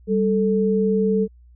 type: tone pair together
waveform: sine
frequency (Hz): 196 / 440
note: G3 / A4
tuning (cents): 0 / 0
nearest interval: octave + major second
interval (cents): 1400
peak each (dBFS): -19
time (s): 0.07-1.28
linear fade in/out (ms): 50
effects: added 60 Hz sine -46 dBFS peak until 1.55 s